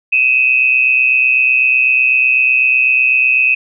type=tone pair together; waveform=sine; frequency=2528 / 2656 Hz; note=D#7 / E7; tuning=+27 / +12 cents; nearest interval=minor second; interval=85 cents; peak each=-10 / -14 dBFS; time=0.12-3.55 s; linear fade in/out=10 ms; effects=none